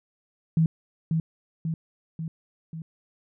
sine tone with echo, 161.7 Hz, E3, 33 cents flat, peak -17 dBFS, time 0.57-0.66 s, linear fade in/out 2 ms, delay 540 ms, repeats 4, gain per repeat -4 dB, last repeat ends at 2.82 s, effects none

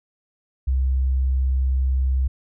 sine tone, 65.41 Hz, C2, in tune, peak -17 dBFS, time 0.67-2.28 s, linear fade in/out 10 ms, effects none

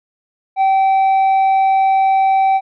sine tone with tanh clipping, 772 Hz, G5, 27 cents flat, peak -11 dBFS, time 0.56-2.61 s, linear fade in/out 50 ms, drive 4 dB, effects none

